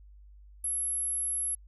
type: tone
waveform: sine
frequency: 11170 Hz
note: F9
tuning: 1 cent flat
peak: -26 dBFS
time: 0.64-1.55 s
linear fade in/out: 5 ms
effects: tanh soft clip ceiling -28 dBFS + added 50 Hz sine -50 dBFS peak until 1.67 s